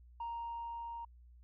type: tone with level ramp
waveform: sine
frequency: 933 Hz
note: A#5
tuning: 1 cent sharp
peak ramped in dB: -36 to -41 dBFS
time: 0.2-1.05 s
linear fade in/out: 5 ms
effects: tanh soft clip ceiling -36 dBFS + added 60 Hz sine -56 dBFS peak until 1.43 s